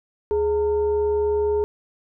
sine tone with frequency modulation, 418.1 Hz, G#4, 12 cents sharp, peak -18 dBFS, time 0.31-1.64 s, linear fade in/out 0 ms, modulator 491 Hz, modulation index 0.4, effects none

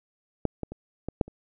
clicks, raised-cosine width 2 ms, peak -10 / -18 / -24 / -18 / -8 / -30 dBFS, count 6, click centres 0.453 / 0.633 / 0.72 / 1.086 / 1.212 / 1.28 s, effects none

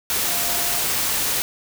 sine tone in noise, 698.5 Hz, F5, in tune, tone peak -33 dBFS, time 0.28-0.79 s, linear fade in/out 0 ms, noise white, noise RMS -22 dBFS, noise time 0.1-1.42 s, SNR -14 dB, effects none

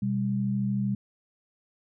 sine tone pair together, 126.4 / 199.56 Hz, B2 / G3, +41 / +31 cents, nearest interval minor sixth, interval 790 cents, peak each -29 / -26 dBFS, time 0.02-0.95 s, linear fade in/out 5 ms, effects none

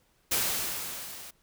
white noise with level ramp, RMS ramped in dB -26 to -45 dBFS, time 0.31-1.31 s, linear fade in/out 10 ms, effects pink hiss -68 dBFS RMS until 1.42 s

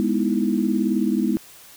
sine chord, E major seventh, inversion first, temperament equal, 207.7 / 246.9 / 311.1 / 329.6 Hz, G#3 / B3 / D#4 / E4, 0 / 0 / 0 / 0 cents, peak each -22 / -23 / -26 / -25 dBFS, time 0-1.37 s, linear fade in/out 0 ms, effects white hiss -46 dBFS RMS until 1.76 s

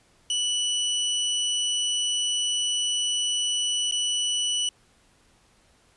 sawtooth tone with dropouts, 2960 Hz, F#7, in tune, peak -20 dBFS, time 0.3-4.69 s, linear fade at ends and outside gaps 2 ms, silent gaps 3.912-3.922 s, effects pink hiss -61 dBFS RMS until 5.96 s + resampled to 24000 Hz

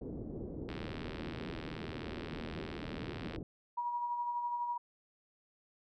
white low-pass noise, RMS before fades -43 dBFS, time 0.01-3.43 s, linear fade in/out 2 ms, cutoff 410 Hz, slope 24 dB/octave
click train, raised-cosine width 0.3 ms, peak -29 dBFS, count 212, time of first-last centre 0.69-3.361 s, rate 79 Hz
sine tone with tremolo, 960 Hz, B5, 49 cents flat, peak -32 dBFS, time 3.77-4.78 s, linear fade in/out 10 ms, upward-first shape sine, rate 12 Hz, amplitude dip 40%
effects none

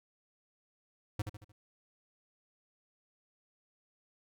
square tone with echo, 103.83 Hz, G#2, in tune, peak -31 dBFS, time 1.19-1.22 s, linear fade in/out 5 ms, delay 75 ms, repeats 4, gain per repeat -7 dB, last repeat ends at 1.52 s, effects none

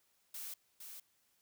blue noise with echo, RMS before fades -45 dBFS, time 0.34-0.54 s, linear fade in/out 5 ms, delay 460 ms, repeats 1, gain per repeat -5 dB, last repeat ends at 1 s, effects white hiss -75 dBFS RMS until 1.41 s

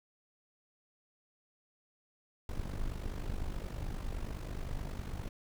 brown noise with amplitude modulation, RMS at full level -35 dBFS, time 2.49-5.29 s, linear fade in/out 2 ms, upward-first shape sine, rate 49.6 Hz, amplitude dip 70%, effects none

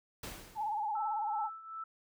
pink noise with exponential decay, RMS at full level -41 dBFS, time 0.23-0.97 s, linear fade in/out 5 ms, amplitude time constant 160 ms
sine tone with vibrato, 852 Hz, G#5, 44 cents sharp, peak -32 dBFS, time 0.55-1.5 s, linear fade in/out 50 ms, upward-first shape sine, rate 18 Hz, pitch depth 76 cents each way
sine tone with tremolo, 1318.5 Hz, E6, in tune, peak -38 dBFS, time 0.95-1.84 s, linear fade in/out 5 ms, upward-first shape triangle, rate 2.6 Hz, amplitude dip 75%
effects none

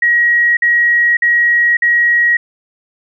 sine tone bursts, 1900 Hz, A#6, 33 cents sharp, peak -8 dBFS, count 4, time 0.02-2.37 s, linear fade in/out 5 ms, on 550 ms, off 50 ms, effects none

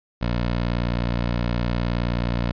15% pulse tone, 59.2 Hz, A#1, 27 cents sharp, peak -15 dBFS, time 0.21-2.52 s, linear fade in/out 10 ms, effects resampled to 11025 Hz

